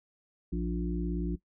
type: harmonic tone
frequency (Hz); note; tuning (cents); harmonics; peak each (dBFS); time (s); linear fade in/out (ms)
58.5; A#1; +7; 1 / 3 / 5 / 6; -33 / -33 / -36 / -39; 0.52-1.36; 10
effects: noise-tail reverb RT60 0.1 s tail -17 dB re dry

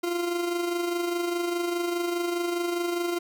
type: tone with amplitude modulation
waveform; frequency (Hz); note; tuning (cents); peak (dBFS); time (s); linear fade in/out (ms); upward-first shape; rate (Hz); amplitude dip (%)
40% pulse; 347; F4; -11; -23; 0.03-3.19; 10; sine; 24.9; 45
effects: none

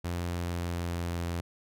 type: tone with pitch glide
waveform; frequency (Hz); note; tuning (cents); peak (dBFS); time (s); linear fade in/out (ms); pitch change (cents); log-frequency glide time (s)
sawtooth; 87 to 85.75; F2 to F2; -6 to -31; -27; 0.04-1.41; 10; -25; 0.27-1.25
effects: none

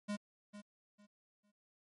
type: tone with echo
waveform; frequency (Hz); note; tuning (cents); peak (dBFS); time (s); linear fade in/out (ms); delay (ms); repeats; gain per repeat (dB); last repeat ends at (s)
square; 206.3; G#3; -11; -37; 0.08-0.17; 20; 450; 3; -12; 1.52
effects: MP3 48 kbps

